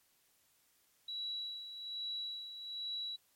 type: tone with tremolo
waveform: sine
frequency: 3913 Hz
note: B7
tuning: 17 cents flat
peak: -37 dBFS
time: 1.08-3.16 s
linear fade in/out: 5 ms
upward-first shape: sine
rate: 1.2 Hz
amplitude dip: 60%
effects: white hiss -72 dBFS RMS until 3.35 s + MP3 64 kbps